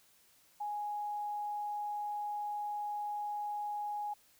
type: tone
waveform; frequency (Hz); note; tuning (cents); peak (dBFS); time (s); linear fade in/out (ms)
sine; 830.6; G#5; 0; -35; 0.6-4.14; 10
effects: white hiss -66 dBFS RMS until 4.39 s